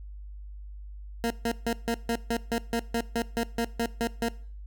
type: tone bursts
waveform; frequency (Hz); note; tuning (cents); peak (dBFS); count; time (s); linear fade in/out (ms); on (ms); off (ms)
20% pulse; 232.2; A#3; -7; -20; 15; 1.24-4.285; 0; 63; 150
effects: noise-tail reverb RT60 0.5 s tail -21 dB re dry + added 50 Hz sine -39 dBFS peak until 4.66 s